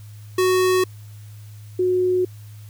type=tone pair in turn; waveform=square / sine; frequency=370 / 365.3 Hz; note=F#4 / F#4; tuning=0 / -22 cents; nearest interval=unison; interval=22 cents; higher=first; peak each=-16 dBFS; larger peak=neither; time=0.38-0.84 / 1.79-2.25 s; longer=neither; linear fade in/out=5 ms; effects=added 105 Hz sine -37 dBFS peak until 2.69 s + white hiss -53 dBFS RMS until 2.69 s